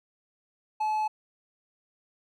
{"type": "tone", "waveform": "triangle", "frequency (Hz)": 860, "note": "A5", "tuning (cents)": -40, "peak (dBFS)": -23, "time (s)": [0.8, 1.08], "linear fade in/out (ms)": 10, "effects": []}